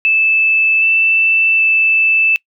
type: tone with pitch steps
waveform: sine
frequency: 2628 / 2653 / 2637 Hz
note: E7 / E7 / E7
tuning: -6 / +10 / 0 cents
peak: -9 dBFS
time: 0.05-2.36 s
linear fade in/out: 0 ms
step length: 770 ms
effects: noise-tail reverb RT60 0.1 s tail -23 dB re dry

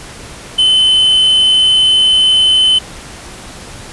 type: tone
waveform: triangle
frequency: 3046 Hz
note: F#7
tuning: 50 cents sharp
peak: -5 dBFS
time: 0.58-2.79 s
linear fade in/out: 10 ms
effects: pink hiss -31 dBFS RMS until 3.92 s + resampled to 24000 Hz

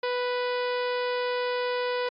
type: harmonic tone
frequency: 493.9 Hz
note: B4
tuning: in tune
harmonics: 1 / 2 / 3 / 4 / 5 / 6 / 7 / 8 / 9 / 10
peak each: -27 / -33 / -37 / -39 / -41 / -43 / -44 / -45 / -46 / -47 dBFS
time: 0.03-2.09 s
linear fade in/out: 5 ms
effects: AAC 48 kbps

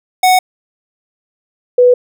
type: tone pair in turn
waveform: square / sine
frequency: 740 / 493.9 Hz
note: F#5 / B4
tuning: 0 / 0 cents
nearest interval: perfect fifth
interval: 700 cents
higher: first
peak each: -7 / -4 dBFS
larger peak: second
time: 0.23-0.39 / 1.78-1.94 s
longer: neither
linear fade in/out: 5 ms
effects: none

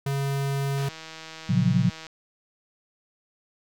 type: tone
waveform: square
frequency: 138.59 Hz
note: C#3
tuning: in tune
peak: -25 dBFS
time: 0.06-0.89 s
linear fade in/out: 5 ms
type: click train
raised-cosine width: 0.2 ms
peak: -23 dBFS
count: 207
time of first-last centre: 0.78-2.067 s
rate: 160 Hz
type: chord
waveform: sine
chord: Gb major seventh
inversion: first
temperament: equal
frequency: 116.54 / 138.59 / 174.61 / 185 Hz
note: Bb2 / Db3 / F3 / Gb3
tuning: 0 / 0 / 0 / 0 cents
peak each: -24 dBFS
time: 1.49-1.9 s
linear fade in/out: 10 ms
effects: none

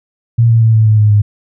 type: tone with pitch steps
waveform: sine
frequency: 116.54 / 114.34 / 112.18 / 110.06 / 107.98 / 105.95 / 103.95 Hz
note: A#2 / A#2 / A2 / A2 / A2 / G#2 / G#2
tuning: 0 / -33 / +34 / +1 / -32 / +35 / +2 cents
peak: -5 dBFS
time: 0.38-1.22 s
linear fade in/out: 10 ms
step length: 120 ms
effects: none

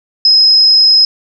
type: tone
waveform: sine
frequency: 5110 Hz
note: D#8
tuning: 45 cents sharp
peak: -4 dBFS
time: 0.25-1.05 s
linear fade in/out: 2 ms
effects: none

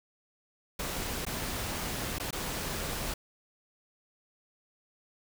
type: noise with dropouts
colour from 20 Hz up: pink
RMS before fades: -35 dBFS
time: 0.79-3.14 s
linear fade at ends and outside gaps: 5 ms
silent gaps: 1.252-1.265 / 2.185-2.198 / 2.308-2.327 s
effects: none

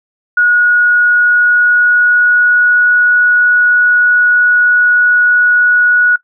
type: tone with pitch glide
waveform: sine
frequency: 1452 to 1462.1 Hz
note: F#6 to F#6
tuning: -33 to -21 cents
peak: -6 dBFS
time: 0.37-6.16 s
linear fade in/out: 5 ms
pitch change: +12 cents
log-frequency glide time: 1.07-2.96 s
effects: noise-tail reverb RT60 0.1 s tail -19 dB re dry

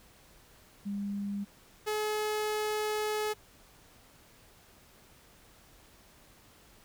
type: tone pair in turn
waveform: sine / sawtooth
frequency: 201.4 / 425.9 Hz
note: G3 / G#4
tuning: +47 / +44 cents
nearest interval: octave + minor second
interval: 1297 cents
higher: second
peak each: -32 / -26 dBFS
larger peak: second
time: 0.85-1.45 / 1.86-3.34 s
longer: second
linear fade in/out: 20 ms
effects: pink hiss -59 dBFS RMS until 6.84 s

